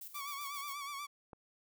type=noise with tremolo; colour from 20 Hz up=violet; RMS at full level=-47 dBFS; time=0.01-0.73 s; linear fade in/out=5 ms; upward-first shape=square; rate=7.5 Hz; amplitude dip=60%
type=tone with vibrato; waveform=sawtooth; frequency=1137 Hz; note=C#6; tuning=44 cents sharp; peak=-37 dBFS; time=0.14-1.07 s; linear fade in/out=20 ms; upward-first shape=sine; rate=8.2 Hz; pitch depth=60 cents each way
type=click; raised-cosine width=1 ms; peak=-35 dBFS; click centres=1.332 s
effects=none